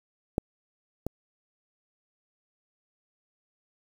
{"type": "clicks", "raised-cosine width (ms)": 2, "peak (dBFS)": [-11, -17], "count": 2, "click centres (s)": [0.381, 1.066], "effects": ["7-bit"]}